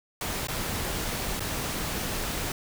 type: noise with dropouts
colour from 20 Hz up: pink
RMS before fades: -31 dBFS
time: 0.21-2.52 s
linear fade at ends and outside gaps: 2 ms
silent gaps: 0.471-0.484 / 1.396-1.404 s
effects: none